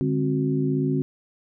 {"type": "tone cluster", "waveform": "sine", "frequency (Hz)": [147, 202.2, 264.2, 366.6], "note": ["D3", "G#3", "C4", "F#4"], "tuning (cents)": [2, -46, 17, -16], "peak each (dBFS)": [-24, -32, -24, -28], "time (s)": [0.01, 1.02], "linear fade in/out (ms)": 0, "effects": []}